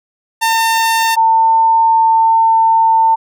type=tone pair in turn; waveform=sawtooth / sine; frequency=904 / 899.7 Hz; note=A5 / A5; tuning=+47 / +38 cents; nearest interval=unison; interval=9 cents; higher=first; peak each=-7 dBFS; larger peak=neither; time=0.41-1.16 / 1.16-3.16 s; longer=second; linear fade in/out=20 ms; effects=none